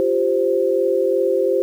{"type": "chord", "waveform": "sine", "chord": "F suspended second", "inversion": "none", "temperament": "equal", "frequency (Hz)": [349.2, 392, 523.3], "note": ["F4", "G4", "C5"], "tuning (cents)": [0, 0, 0], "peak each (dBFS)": [-22, -19, -18], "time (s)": [0, 1.62], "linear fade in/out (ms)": 0, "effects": ["8-bit"]}